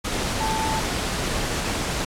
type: tone in noise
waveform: sine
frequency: 880 Hz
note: A5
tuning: in tune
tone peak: -24 dBFS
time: 0.4-0.8 s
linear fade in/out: 10 ms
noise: pink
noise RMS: -26 dBFS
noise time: 0.04-2.05 s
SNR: -1 dB
effects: low-pass 9000 Hz 12 dB/octave + AAC 64 kbps